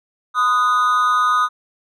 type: tone with amplitude modulation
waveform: triangle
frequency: 1241 Hz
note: D#6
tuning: 5 cents flat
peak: -8 dBFS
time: 0.34-1.49 s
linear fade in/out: 50 ms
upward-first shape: sine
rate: 229 Hz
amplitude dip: 80%
effects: none